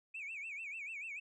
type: tone with vibrato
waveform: sine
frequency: 2441 Hz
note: D#7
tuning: 34 cents flat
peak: -40 dBFS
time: 0.14-1.2 s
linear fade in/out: 10 ms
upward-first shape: sine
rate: 6.8 Hz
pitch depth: 180 cents each way
effects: tanh soft clip ceiling -39 dBFS